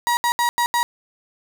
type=tone bursts at uneven times; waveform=35% pulse; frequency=955 Hz; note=A#5; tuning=42 cents sharp; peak=-15 dBFS; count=5; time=0.07-0.17 / 0.24-0.32 / 0.39-0.49 / 0.58-0.66 / 0.74-0.83 s; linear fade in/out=0 ms; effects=none